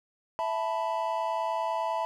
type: chord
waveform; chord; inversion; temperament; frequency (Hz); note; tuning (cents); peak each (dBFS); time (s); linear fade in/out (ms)
triangle; E suspended fourth; none; just; 659.3 / 879 / 988.9; E5 / A5 / B5; 0 / -2 / +2; -30; 0.39-2.05; 0
effects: none